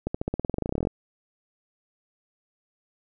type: accelerating click train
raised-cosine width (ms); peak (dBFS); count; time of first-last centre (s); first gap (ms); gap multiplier
2; -13; 20; 0.07-0.872; 75; 0.93
effects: none